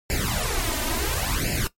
pink noise with flanger, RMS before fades -25 dBFS, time 0.1-1.67 s, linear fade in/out 0 ms, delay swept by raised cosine 0.41 to 3.31 ms, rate 0.71 Hz, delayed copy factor +1, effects noise-tail reverb RT60 0.1 s tail -17 dB re dry + MP3 64 kbps

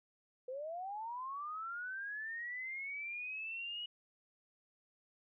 sine linear sweep, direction up, 493.9 to 2925 Hz, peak -40 dBFS, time 0.48-3.86 s, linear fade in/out 5 ms, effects none

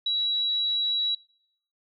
sine tone, 3898 Hz, B7, 23 cents flat, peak -23 dBFS, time 0.06-1.15 s, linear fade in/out 5 ms, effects noise-tail reverb RT60 0.7 s tail -26 dB re dry

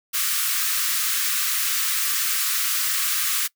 white high-pass noise, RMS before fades -23 dBFS, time 0.13-3.48 s, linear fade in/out 20 ms, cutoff 1100 Hz, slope 96 dB/octave, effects noise-tail reverb RT60 0.1 s tail -22 dB re dry

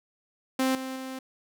sawtooth tone with level steps, 262 Hz, C4, 2 cents sharp, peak -19 / -29 / -31 dBFS, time 0.59-1.19 s, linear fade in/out 5 ms, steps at 0.75 / 0.96 s, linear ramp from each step 2 ms, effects none

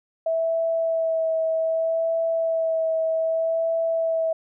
sine tone with vibrato, 652 Hz, E5, 19 cents flat, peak -20 dBFS, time 0.26-4.33 s, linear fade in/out 5 ms, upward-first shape sine, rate 0.64 Hz, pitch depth 17 cents each way, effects none

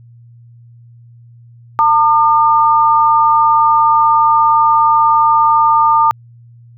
sine tone pair together, 904.2 / 1207 Hz, A5 / D6, +47 / +47 cents, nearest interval perfect fourth, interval 500 cents, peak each -10 dBFS, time 1.79-6.11 s, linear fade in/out 0 ms, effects added 118 Hz sine -38 dBFS peak until 6.77 s

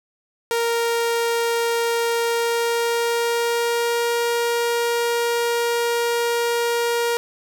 sawtooth tone with pitch glide, 466.2 to 471.3 Hz, A#4 to A#4, 0 to +19 cents, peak -15 dBFS, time 0.51-7.17 s, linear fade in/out 0 ms, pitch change +19 cents, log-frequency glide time 2.22-4.12 s, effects none

